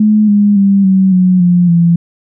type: tone with pitch steps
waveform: sine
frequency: 213 / 205.2 / 197.59 / 190.31 / 183.3 / 176.54 / 170.04 Hz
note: G#3 / G#3 / G3 / F#3 / F#3 / F3 / F3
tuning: +44 / -21 / +14 / +49 / -16 / +19 / -46 cents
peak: -5 dBFS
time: 0-1.96 s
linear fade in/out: 5 ms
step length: 280 ms
effects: none